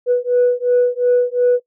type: beating tone pair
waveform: sine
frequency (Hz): 490 / 492.8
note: B4 / B4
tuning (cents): -14 / -4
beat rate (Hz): 2.8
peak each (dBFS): -14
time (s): 0.06-1.6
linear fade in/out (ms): 50
effects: noise-tail reverb RT60 0.1 s tail -21 dB re dry + tanh soft clip ceiling -7 dBFS